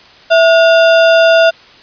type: tone with sample-and-hold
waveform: sine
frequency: 659.3 Hz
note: E5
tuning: in tune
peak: -4 dBFS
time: 0.3-1.51 s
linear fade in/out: 20 ms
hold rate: 2100 Hz
effects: white hiss -40 dBFS RMS until 1.82 s + resampled to 11025 Hz